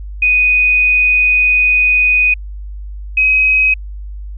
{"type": "tone pair in turn", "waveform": "sine", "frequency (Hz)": [2489, 2533], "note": ["D#7", "D#7"], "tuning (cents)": [0, 30], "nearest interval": "unison", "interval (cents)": 30, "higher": "second", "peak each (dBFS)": -8, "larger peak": "neither", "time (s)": [[0.22, 2.34], [3.17, 3.74]], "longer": "first", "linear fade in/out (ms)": 5, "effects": ["added 50 Hz sine -24 dBFS peak until 4.37 s"]}